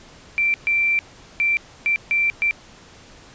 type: tone bursts at uneven times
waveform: sine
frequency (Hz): 2349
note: D7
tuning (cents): 0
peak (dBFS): -16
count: 6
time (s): 0.38-0.54 / 0.67-0.99 / 1.4-1.57 / 1.86-1.96 / 2.11-2.3 / 2.42-2.51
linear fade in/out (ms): 0
effects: pink hiss -46 dBFS RMS until 3.34 s + resampled to 16000 Hz